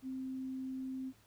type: tone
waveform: sine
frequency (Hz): 261.6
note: C4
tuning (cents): 0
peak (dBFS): -38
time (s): 0.02-1.13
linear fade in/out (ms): 50
effects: added 108 Hz sine -69 dBFS peak until 1.26 s + pink hiss -67 dBFS RMS until 1.26 s